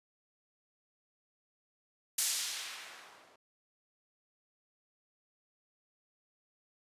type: noise with low-pass filter sweep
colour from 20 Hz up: violet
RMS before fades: -39 dBFS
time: 2.18-3.36 s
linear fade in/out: 5 ms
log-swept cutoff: 8900 to 500 Hz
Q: 0.77
effects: resampled to 32000 Hz